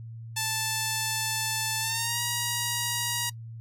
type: tone with pitch glide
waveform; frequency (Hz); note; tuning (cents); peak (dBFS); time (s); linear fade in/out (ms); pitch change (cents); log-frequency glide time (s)
5% pulse; 880 to 954.1; A5 to A#5; 0 to +40; -15; 0.36-3.3; 10; +140; 1.8-2.2
effects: noise-tail reverb RT60 0.1 s tail -23 dB re dry + added 114 Hz sine -38 dBFS peak until 3.6 s